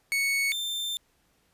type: tone pair in turn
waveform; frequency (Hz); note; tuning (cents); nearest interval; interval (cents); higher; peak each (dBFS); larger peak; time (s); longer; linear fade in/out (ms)
40% pulse; 2217 / 3576; C#7 / A7; 0 / +27; minor sixth; 827; second; -23 / -28; first; 0.12-0.52 / 0.52-0.97; second; 0
effects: pink hiss -68 dBFS RMS until 1.53 s + resampled to 32000 Hz